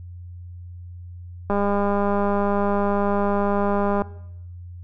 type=click train; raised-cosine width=1 ms; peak=-10 dBFS; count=510; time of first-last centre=1.5-4.02 s; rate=202 Hz; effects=noise-tail reverb RT60 0.8 s tail -19 dB re dry + added 88 Hz sine -35 dBFS peak until 4.83 s

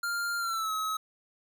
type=tone with pitch glide; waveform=square; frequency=1398 to 1282 Hz; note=F6 to E6; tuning=+1 to -49 cents; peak=-30 dBFS; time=0.03-0.97 s; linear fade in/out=5 ms; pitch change=-150 cents; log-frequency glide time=0.38-0.72 s; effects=none

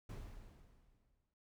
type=noise with exponential decay; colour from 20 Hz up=brown; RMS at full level=-45 dBFS; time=0.09-1.34 s; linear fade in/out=5 ms; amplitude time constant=270 ms; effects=noise-tail reverb RT60 0.1 s tail -20 dB re dry

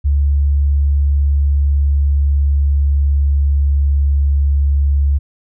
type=tone with pitch glide; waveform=sine; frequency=71.1 to 70.49 Hz; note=C#2 to C#2; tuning=+45 to +30 cents; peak=-10 dBFS; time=0.04-5.19 s; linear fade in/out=20 ms; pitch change=-15 cents; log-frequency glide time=0.24-4.14 s; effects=none

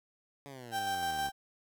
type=exponential sweep; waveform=10% pulse; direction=down; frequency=143.9 to 67.9 Hz; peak=-37 dBFS; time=0.46-1.3 s; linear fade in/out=0 ms
type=tone with tremolo; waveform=35% pulse; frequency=784 Hz; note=G5; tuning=in tune; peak=-29 dBFS; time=0.71-1.32 s; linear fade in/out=50 ms; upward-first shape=square; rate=6.3 Hz; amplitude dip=25%
effects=none

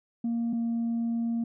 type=tone pair in turn; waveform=sine; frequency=233.1 / 232 Hz; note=A#3 / A#3; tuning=0 / -8 cents; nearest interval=unison; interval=8 cents; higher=first; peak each=-24 dBFS; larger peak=neither; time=0.24-0.53 / 0.53-1.44 s; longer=second; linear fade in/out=5 ms; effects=tanh soft clip ceiling -24 dBFS

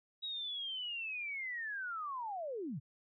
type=linear sweep; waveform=sine; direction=down; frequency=3847 to 110 Hz; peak=-38 dBFS; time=0.22-2.8 s; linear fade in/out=20 ms; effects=none

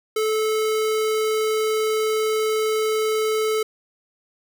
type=tone; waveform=square; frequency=434.8 Hz; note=A4; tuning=21 cents flat; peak=-20 dBFS; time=0.16-3.63 s; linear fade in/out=5 ms; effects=none

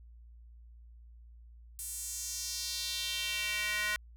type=tone with high-pass filter sweep; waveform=square; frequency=210 Hz; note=G#3; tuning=19 cents sharp; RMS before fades=-36 dBFS; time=1.79-3.96 s; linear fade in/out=0 ms; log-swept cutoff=9300 to 1700 Hz; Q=2.4; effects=added 58 Hz sine -51 dBFS peak until 4.16 s

